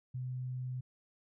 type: tone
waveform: sine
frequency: 127.1 Hz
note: C3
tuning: 50 cents flat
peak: -36 dBFS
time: 0.14-0.81 s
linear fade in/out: 10 ms
effects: none